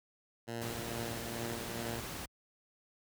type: tone with tremolo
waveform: 10% pulse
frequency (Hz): 116.54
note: A#2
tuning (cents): 0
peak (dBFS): -29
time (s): 0.47-2.01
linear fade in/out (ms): 20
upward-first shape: triangle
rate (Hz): 2.3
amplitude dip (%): 55
type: noise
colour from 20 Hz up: pink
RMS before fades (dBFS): -42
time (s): 0.61-2.26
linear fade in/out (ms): 10
effects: high-pass 60 Hz 12 dB/octave